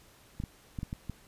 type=clicks; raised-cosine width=5 ms; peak=-23 dBFS; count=6; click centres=0.401 / 0.438 / 0.788 / 0.831 / 0.929 / 1.097 s; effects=pink hiss -59 dBFS RMS until 1.27 s + resampled to 32000 Hz